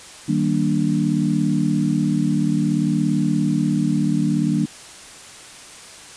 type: chord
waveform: sine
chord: Eb major seventh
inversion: none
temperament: equal with one note detuned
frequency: 155.56 / 192.52 / 233.1 / 293.7 Hz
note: Eb3 / G3 / Bb3 / D4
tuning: 0 / -31 / 0 / 0 cents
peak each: -22 dBFS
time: 0.28-4.66 s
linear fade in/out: 10 ms
effects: white hiss -40 dBFS RMS until 6.16 s + resampled to 22050 Hz